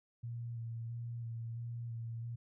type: tone with vibrato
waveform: sine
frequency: 116.54 Hz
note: A#2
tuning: in tune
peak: -39 dBFS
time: 0.23-2.36 s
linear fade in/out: 10 ms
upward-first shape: square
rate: 1.5 Hz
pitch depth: 20 cents each way
effects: none